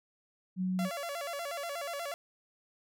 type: tone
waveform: sine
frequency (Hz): 185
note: F#3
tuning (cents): 0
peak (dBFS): -29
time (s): 0.56-0.9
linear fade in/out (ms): 50
type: tone with vibrato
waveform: sawtooth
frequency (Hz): 622.3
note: D#5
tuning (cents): 0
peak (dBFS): -32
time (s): 0.79-2.14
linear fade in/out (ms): 0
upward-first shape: square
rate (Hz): 8.3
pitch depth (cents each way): 160
effects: none